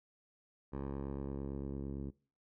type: tone with low-pass filter sweep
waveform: 10% pulse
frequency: 68.9 Hz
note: C#2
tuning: 10 cents flat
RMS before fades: -41 dBFS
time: 0.72-2.11 s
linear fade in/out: 20 ms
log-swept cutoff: 1000 to 310 Hz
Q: 0.88
effects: noise-tail reverb RT60 0.4 s tail -22 dB re dry